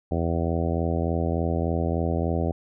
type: harmonic tone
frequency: 83.4 Hz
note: E2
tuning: 21 cents sharp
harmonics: 1 / 2 / 3 / 4 / 5 / 6 / 7 / 8 / 9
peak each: -26 / -29 / -31 / -32 / -33 / -34 / -34 / -35 / -36 dBFS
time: 0.11-2.52 s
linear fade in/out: 5 ms
effects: none